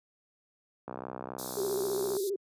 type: click train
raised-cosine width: 1 ms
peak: -24 dBFS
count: 83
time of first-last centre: 0.88-2.167 s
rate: 63.7 Hz
type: high-pass noise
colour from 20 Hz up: white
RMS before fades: -40 dBFS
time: 1.38-2.3 s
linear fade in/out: 10 ms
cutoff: 3600 Hz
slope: 96 dB/octave
type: tone with vibrato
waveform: sine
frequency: 392 Hz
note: G4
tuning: in tune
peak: -29 dBFS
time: 1.57-2.36 s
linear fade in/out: 5 ms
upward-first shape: square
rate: 15 Hz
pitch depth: 69 cents each way
effects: high-pass 150 Hz 12 dB/octave + resampled to 32000 Hz